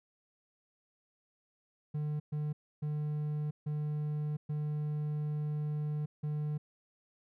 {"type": "tone bursts at uneven times", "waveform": "triangle", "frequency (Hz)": 150, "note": "D3", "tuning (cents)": 37, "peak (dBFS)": -30, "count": 6, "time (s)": [[1.94, 2.2], [2.32, 2.53], [2.82, 3.51], [3.66, 4.37], [4.49, 6.06], [6.23, 6.58]], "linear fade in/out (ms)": 10, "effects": []}